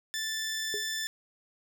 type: tone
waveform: 15% pulse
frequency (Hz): 1761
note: A6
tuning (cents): +1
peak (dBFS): -25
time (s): 0.14-1.07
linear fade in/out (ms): 0
type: tone with exponential decay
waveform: sine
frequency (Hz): 415.3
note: G#4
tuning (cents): 0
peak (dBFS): -30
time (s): 0.74-0.88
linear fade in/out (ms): 0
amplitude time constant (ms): 30
effects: none